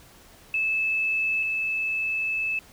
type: tone pair in turn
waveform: sine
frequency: 2615 / 2615 Hz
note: E7 / E7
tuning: -15 / -15 cents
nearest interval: unison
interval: 0 cents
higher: neither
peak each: -22 / -24 dBFS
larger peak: first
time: 0.54-1.43 / 1.43-2.59 s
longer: second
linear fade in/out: 2 ms
effects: pink hiss -52 dBFS RMS until 2.72 s